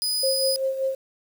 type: tone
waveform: sawtooth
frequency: 4978 Hz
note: D#8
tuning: in tune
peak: -20 dBFS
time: 0.02-0.56 s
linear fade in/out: 0 ms
type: tone with tremolo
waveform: sine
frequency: 533 Hz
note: C5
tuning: 32 cents sharp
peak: -20 dBFS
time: 0.23-0.95 s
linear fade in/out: 5 ms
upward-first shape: sine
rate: 5.2 Hz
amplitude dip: 60%
effects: 8-bit